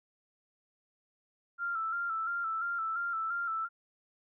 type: tone with vibrato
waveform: sine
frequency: 1356 Hz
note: E6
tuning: 49 cents sharp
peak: -31 dBFS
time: 1.58-3.69 s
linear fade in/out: 50 ms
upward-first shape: square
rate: 2.9 Hz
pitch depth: 45 cents each way
effects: none